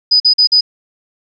sine tone bursts, 4978 Hz, D#8, in tune, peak -6 dBFS, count 4, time 0.11-0.609 s, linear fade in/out 10 ms, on 91 ms, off 45 ms, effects none

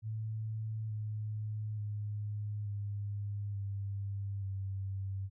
sine tone with pitch steps, 109.6 / 106.97 / 104.41 / 101.91 / 99.46 / 97.08 Hz, A2 / A2 / G#2 / G#2 / G2 / G2, -6 / -48 / +10 / -32 / +26 / -16 cents, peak -35 dBFS, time 0.02-5.3 s, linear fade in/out 50 ms, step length 880 ms, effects none

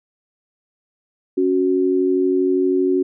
sine tone pair together, 277.2 / 369.8 Hz, C#4 / F#4, 0 / -1 cents, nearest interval perfect fourth, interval 499 cents, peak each -19 / -16 dBFS, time 1.37-3.03 s, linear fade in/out 10 ms, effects none

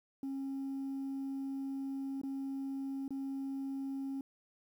sine tone with dropouts, 271.5 Hz, C#4, 36 cents flat, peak -34 dBFS, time 0.23-4.21 s, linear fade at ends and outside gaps 2 ms, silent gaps 2.215-2.234 / 3.08-3.106 s, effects tanh soft clip ceiling -35 dBFS + 11-bit

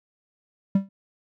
triangle tone with exponential decay, 195.4 Hz, G3, 5 cents flat, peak -11 dBFS, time 0.75-0.89 s, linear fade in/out 5 ms, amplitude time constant 29 ms, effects none

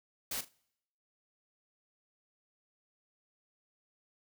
white noise with echo, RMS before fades -37 dBFS, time 0.31-0.41 s, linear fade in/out 5 ms, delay 39 ms, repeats 2, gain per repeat -13 dB, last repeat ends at 0.488 s, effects noise-tail reverb RT60 0.8 s tail -26 dB re dry

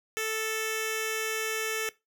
10% pulse tone with notch filter, 440 Hz, A4, in tune, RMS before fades -31 dBFS, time 0.17-1.89 s, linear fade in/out 0 ms, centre 950 Hz, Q 1, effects noise-tail reverb RT60 0.2 s tail -19 dB re dry

